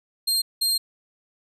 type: tone bursts at uneven times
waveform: sawtooth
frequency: 4195 Hz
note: C8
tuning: 4 cents sharp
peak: -17 dBFS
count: 2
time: 0.27-0.42 / 0.61-0.78 s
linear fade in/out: 10 ms
effects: resampled to 32000 Hz